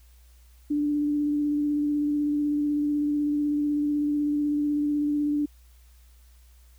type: tone with vibrato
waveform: sine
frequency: 293.7 Hz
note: D4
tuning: in tune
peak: -22 dBFS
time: 0.7-5.46 s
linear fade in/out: 10 ms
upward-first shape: square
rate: 16 Hz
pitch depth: 11 cents each way
effects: added 60 Hz sine -51 dBFS peak until 6.78 s + white hiss -63 dBFS RMS until 6.78 s